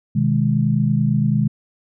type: chord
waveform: sine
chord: G# minor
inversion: first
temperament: equal with one note detuned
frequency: 126.65 / 155.56 / 207.7 Hz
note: B2 / D#3 / G#3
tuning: +44 / 0 / 0 cents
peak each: -19 dBFS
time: 0.15-1.48 s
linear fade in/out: 10 ms
effects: none